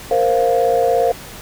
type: chord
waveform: sine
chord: Bb suspended second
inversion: none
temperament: equal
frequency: 466.2 / 523.3 / 698.5 Hz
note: Bb4 / C5 / F5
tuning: 0 / 0 / 0 cents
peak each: -16 dBFS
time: 0.11-1.12 s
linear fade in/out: 2 ms
effects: tanh soft clip ceiling -5 dBFS + pink hiss -35 dBFS RMS until 1.41 s

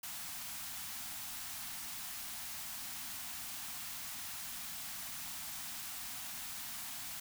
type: band-stop noise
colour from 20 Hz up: white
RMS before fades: -44 dBFS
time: 0.03-7.2 s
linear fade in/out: 5 ms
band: 300 to 640 Hz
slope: 96 dB/octave
effects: none

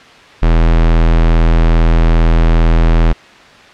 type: tone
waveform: square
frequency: 41.2 Hz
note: E1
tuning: in tune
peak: -7 dBFS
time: 0.42-3.13 s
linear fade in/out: 10 ms
effects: white hiss -38 dBFS RMS until 3.73 s + low-pass 3000 Hz 12 dB/octave

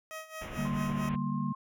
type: tone with tremolo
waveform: 15% pulse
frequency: 633 Hz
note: D#5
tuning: 30 cents sharp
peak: -32 dBFS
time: 0.11-1.09 s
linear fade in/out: 0 ms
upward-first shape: sine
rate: 4.5 Hz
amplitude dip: 80%
type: low-pass noise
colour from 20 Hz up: pink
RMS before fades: -42 dBFS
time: 0.41-1.16 s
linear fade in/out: 10 ms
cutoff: 3100 Hz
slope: 48 dB/octave
type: chord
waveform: sine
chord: G minor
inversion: second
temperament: equal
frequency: 146.83 / 196 / 233.1 Hz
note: D3 / G3 / Bb3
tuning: 0 / 0 / 0 cents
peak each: -34 dBFS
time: 0.57-1.53 s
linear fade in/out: 10 ms
type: tone with pitch glide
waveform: sine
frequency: 1046.5 to 1065.4 Hz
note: C6 to C6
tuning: 0 to +31 cents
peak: -39 dBFS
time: 0.65-1.55 s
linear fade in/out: 5 ms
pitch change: +31 cents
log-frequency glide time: 1.06-1.4 s
effects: none

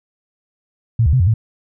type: tone with pitch steps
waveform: sine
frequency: 114.6 / 73.5 / 129 / 88.1 / 110.9 Hz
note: A#2 / D2 / C3 / F2 / A2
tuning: -29 / +2 / -24 / +16 / +14 cents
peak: -10 dBFS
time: 0.99-1.34 s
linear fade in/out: 5 ms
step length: 70 ms
effects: none

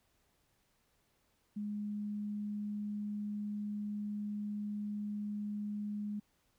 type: tone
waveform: sine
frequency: 207.7 Hz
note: G#3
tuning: in tune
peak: -36 dBFS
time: 1.56-6.2 s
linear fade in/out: 10 ms
effects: pink hiss -75 dBFS RMS until 6.58 s

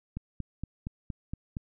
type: click train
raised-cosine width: 5 ms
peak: -22 dBFS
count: 7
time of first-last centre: 0.17-1.569 s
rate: 4.29 Hz
effects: none

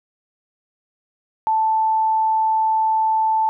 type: tone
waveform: sine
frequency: 880 Hz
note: A5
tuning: in tune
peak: -15 dBFS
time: 1.47-3.49 s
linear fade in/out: 0 ms
effects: none

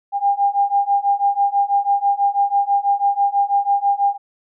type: beating tone pair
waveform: sine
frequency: 800 / 806.1 Hz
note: G5 / G5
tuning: +35 / +48 cents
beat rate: 6.1 Hz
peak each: -18 / -17 dBFS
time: 0.12-4.18 s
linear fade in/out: 50 ms
effects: none

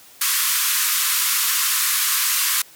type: band-pass noise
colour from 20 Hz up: white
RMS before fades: -20 dBFS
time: 0.21-2.62 s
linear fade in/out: 5 ms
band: 1000 to 16000 Hz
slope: 96 dB/octave
effects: white hiss -47 dBFS RMS until 2.75 s + high-pass 80 Hz 12 dB/octave

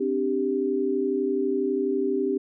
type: chord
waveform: sine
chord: C suspended second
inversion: none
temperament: equal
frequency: 261.6 / 293.7 / 392 Hz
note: C4 / D4 / G4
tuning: 0 / 0 / 0 cents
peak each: -28 / -29 / -24 dBFS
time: 0-2.38 s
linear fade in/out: 10 ms
effects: none

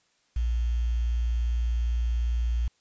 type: tone with quantisation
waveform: sine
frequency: 58.7 Hz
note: A#1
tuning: 13 cents sharp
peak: -23 dBFS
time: 0.36-2.68 s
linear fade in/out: 5 ms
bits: 8
effects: white hiss -68 dBFS RMS until 2.8 s + resampled to 16000 Hz

